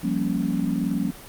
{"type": "chord", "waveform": "sine", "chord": "G half-diminished seventh", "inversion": "third", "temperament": "equal", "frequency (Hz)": [174.61, 196, 233.1, 277.2], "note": ["F3", "G3", "Bb3", "Db4"], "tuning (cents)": [0, 0, 0, 0], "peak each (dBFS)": -27, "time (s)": [0.03, 1.11], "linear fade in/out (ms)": 10, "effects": ["pink hiss -42 dBFS RMS until 1.28 s", "Opus 32 kbps"]}